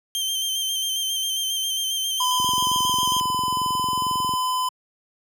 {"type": "tone with vibrato", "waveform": "sawtooth", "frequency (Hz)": 3136, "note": "G7", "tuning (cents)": 0, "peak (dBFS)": -20, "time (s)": [0.15, 3.2], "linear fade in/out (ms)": 0, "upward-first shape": "square", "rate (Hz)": 7.4, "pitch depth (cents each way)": 26}
{"type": "tone with pitch glide", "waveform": "square", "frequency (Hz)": [1005, 1013.2], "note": ["B5", "B5"], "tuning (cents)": [30, 44], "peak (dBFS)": -22, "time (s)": [2.2, 4.69], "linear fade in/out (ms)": 5, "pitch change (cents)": 14, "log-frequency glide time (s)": [2.43, 4.11]}
{"type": "click train", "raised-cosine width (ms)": 3, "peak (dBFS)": -21, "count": 44, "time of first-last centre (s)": [2.4, 4.337], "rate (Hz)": 22.2}
{"effects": ["high-pass 80 Hz 12 dB/octave"]}